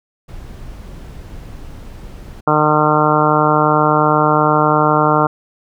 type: noise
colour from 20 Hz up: brown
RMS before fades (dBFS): -32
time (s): 0.28-2.41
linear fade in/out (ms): 10
type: harmonic tone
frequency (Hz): 151.9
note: D#3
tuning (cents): -41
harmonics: 1 / 2 / 3 / 4 / 5 / 6 / 7 / 8 / 9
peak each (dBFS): -19 / -19 / -19 / -19 / -19 / -19 / -19 / -19 / -19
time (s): 2.47-5.27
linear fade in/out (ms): 5
effects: none

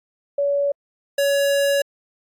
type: tone pair in turn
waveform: sine / square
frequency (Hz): 567 / 562.4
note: C#5 / C#5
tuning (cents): +39 / +25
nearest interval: unison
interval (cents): 14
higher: first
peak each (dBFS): -17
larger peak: neither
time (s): 0.38-0.72 / 1.18-1.82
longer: second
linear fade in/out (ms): 5
effects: AAC 64 kbps

